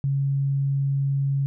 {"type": "tone", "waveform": "sine", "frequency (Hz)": 138.3, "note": "C#3", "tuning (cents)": -4, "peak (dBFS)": -20, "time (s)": [0.04, 1.46], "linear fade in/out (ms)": 0, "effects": []}